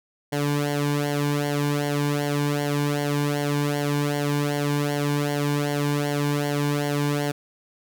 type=tone with flanger; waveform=sawtooth; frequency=145.1 Hz; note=D3; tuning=21 cents flat; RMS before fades=-24 dBFS; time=0.32-7.32 s; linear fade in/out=10 ms; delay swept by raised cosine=0.79 to 1.56 ms; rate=2.6 Hz; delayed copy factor=-0.8; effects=none